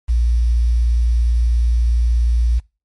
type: tone with quantisation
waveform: sine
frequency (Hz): 58.5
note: A#1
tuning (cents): +7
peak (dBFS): -12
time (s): 0.08-2.6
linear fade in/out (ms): 20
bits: 7
effects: noise-tail reverb RT60 0.3 s tail -24 dB re dry + MP3 48 kbps